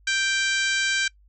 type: harmonic tone with a mistuned harmonic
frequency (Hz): 784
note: G5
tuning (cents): 0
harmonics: 2 / 3 / 4 / 5 / 6 / 7 / 8 / 9 / 10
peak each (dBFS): -24 / -28 / -30 / -32 / -34 / -35 / -36 / -37 / -38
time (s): 0.07-1.08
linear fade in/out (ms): 5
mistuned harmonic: 7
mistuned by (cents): +34
effects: noise-tail reverb RT60 0.1 s tail -23 dB re dry + added 50 Hz sine -53 dBFS peak until 1.28 s